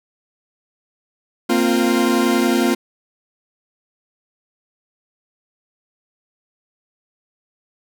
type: chord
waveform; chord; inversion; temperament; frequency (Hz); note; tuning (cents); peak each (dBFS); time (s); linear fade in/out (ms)
40% pulse; Bb suspended second; none; equal with one note detuned; 230.7 / 261.6 / 349.2; Bb3 / C4 / F4; -18 / 0 / 0; -18; 1.49-2.75; 10
effects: none